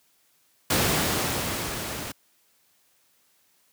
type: noise with level ramp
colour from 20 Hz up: pink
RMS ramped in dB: -21 to -34 dBFS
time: 0.7-2.12 s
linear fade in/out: 5 ms
effects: white hiss -65 dBFS RMS until 3.72 s + high-pass 80 Hz 12 dB/octave